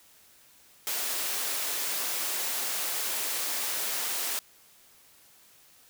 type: high-pass noise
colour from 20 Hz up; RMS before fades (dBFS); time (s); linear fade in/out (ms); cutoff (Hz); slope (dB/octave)
white; -31; 0.87-4.39; 0; 350; 12
effects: white hiss -58 dBFS RMS until 5.89 s